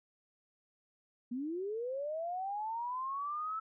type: linear sweep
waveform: sine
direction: up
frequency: 232.4 to 1318.5 Hz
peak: -35 dBFS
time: 1.31-3.6 s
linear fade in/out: 10 ms
effects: none